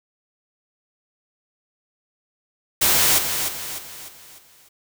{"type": "noise with echo", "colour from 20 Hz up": "white", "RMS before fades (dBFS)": -17, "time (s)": [2.81, 3.19], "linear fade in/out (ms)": 10, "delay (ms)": 300, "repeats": 5, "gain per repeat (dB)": -7, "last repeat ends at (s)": 4.69, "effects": []}